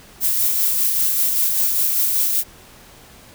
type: noise with tremolo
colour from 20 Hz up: violet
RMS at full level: -17 dBFS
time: 0.2-2.44 s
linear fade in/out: 50 ms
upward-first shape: sine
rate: 5.1 Hz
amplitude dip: 30%
effects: pink hiss -45 dBFS RMS until 3.34 s